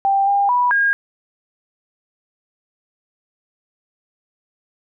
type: tone with pitch steps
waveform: sine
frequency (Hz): 787 / 802 / 981 / 1625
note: G5 / G5 / B5 / G#6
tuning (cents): +7 / +39 / -12 / -38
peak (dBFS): -13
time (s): 0.05-0.93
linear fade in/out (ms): 0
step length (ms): 220
effects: none